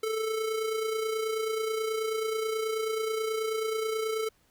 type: tone with amplitude modulation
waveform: square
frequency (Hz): 440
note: A4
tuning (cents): 0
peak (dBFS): -27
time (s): 0.03-4.29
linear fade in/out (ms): 5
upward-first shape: sine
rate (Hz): 29.3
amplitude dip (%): 45
effects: pink hiss -67 dBFS RMS until 4.5 s